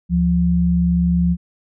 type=tone pair together; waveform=sine; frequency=73.42 / 174.51 Hz; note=D2 / F3; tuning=0 / -1 cents; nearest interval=octave + minor third; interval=1499 cents; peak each=-20 / -14 dBFS; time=0.09-1.37 s; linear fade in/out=50 ms; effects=none